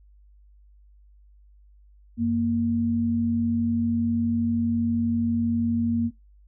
sine tone pair together, 94.5 / 233.1 Hz, F#2 / A#3, +37 / 0 cents, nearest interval octave + major third, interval 1563 cents, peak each -30 / -21 dBFS, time 2.17-6.11 s, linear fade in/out 50 ms, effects noise-tail reverb RT60 0.2 s tail -22 dB re dry + added 50 Hz sine -51 dBFS peak until 6.47 s

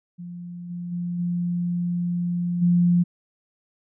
sine tone with level steps, 174.9 Hz, F3, 3 cents sharp, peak -33 / -29 / -25 / -22 / -15 dBFS, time 0.18-3.04 s, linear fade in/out 20 ms, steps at 0.69 / 0.91 / 1.18 / 2.61 s, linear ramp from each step 20 ms, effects none

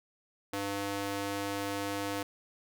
square tone with high-pass filter, 100.1 Hz, G2, 37 cents sharp, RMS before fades -35 dBFS, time 0.53-2.23 s, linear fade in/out 5 ms, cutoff 320 Hz, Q 0.78, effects none

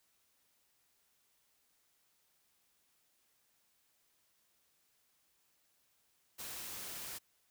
white noise, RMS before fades -45 dBFS, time 6.38-7.19 s, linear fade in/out 20 ms, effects white hiss -75 dBFS RMS until 7.5 s

